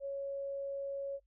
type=tone; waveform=sine; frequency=554.4 Hz; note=C#5; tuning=in tune; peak=-36 dBFS; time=0-1.2 s; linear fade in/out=50 ms; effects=noise-tail reverb RT60 0.1 s tail -25 dB re dry + added 50 Hz sine -70 dBFS peak until 1.26 s